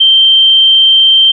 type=tone; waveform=sine; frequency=3136 Hz; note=G7; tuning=in tune; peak=-3 dBFS; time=0-1.32 s; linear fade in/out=10 ms; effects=none